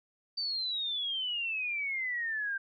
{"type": "exponential sweep", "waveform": "sine", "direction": "down", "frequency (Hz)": [4637, 1568], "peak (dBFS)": -31, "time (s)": [0.37, 2.58], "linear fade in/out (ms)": 10, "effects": []}